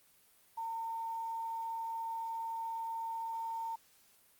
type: tone with quantisation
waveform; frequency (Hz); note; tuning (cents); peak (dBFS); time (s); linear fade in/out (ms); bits
sine; 909; A#5; -44; -36; 0.57-3.76; 10; 10
effects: white hiss -66 dBFS RMS until 4.39 s + Opus 32 kbps